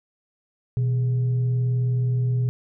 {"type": "tone with frequency modulation", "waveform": "sine", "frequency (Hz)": 123.47, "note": "B2", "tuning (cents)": 0, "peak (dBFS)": -19, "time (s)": [0.77, 2.49], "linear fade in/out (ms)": 0, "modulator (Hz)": 286, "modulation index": 0.2, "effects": []}